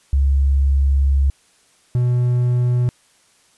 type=tone pair in turn; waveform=sine / triangle; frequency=68.8 / 122.98 Hz; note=C#2 / B2; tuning=-12 / -7 cents; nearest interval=minor seventh; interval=1005 cents; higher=second; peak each=-12 dBFS; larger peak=neither; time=0.13-1.3 / 1.95-2.89 s; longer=first; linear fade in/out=0 ms; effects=white hiss -56 dBFS RMS until 3.57 s + resampled to 24000 Hz